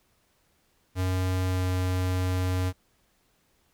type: tone with pitch glide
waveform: square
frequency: 92.5 to 91.91 Hz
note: F#2 to F#2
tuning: 0 to -11 cents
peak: -25 dBFS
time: 0.95-2.73 s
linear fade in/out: 50 ms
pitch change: -11 cents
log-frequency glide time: 1.45-1.68 s
effects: pink hiss -68 dBFS RMS until 3.73 s